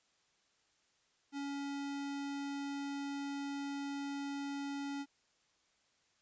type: tone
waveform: square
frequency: 281.1 Hz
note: C#4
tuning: 24 cents sharp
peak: -39 dBFS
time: 1.32-5.06 s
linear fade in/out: 50 ms
effects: white hiss -74 dBFS RMS until 6.21 s + resampled to 16000 Hz